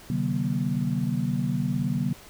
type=tone cluster; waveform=sine; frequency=131.7 / 151 / 188.2 / 237.5 Hz; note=C3 / D3 / F#3 / A#3; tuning=+12 / +48 / +30 / +33 cents; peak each=-29 dBFS; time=0.1-2.13 s; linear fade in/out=2 ms; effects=pink hiss -48 dBFS RMS until 2.29 s